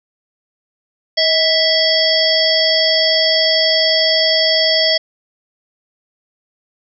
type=harmonic tone with a mistuned harmonic; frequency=659.3 Hz; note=E5; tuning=in tune; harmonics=1 / 3 / 5 / 7 / 8; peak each=-17 / -20 / -18 / -17 / -17 dBFS; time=1.17-4.98 s; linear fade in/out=10 ms; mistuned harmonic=1; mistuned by=-57 cents; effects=none